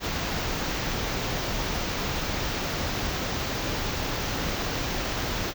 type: band-stop noise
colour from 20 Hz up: pink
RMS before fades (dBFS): -29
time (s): 0-5.54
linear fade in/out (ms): 50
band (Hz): 6700 to 15000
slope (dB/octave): 48
effects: none